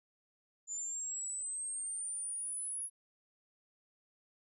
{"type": "exponential sweep", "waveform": "sine", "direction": "up", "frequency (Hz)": [7040, 10548], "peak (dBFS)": -37, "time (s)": [0.67, 2.9], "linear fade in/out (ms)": 50, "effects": []}